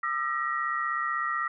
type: tone cluster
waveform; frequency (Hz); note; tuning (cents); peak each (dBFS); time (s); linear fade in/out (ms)
sine; 1205 / 1341 / 1901; D6 / E6 / A#6; +44 / +29 / +33; -31; 0.03-1.48; 5
effects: none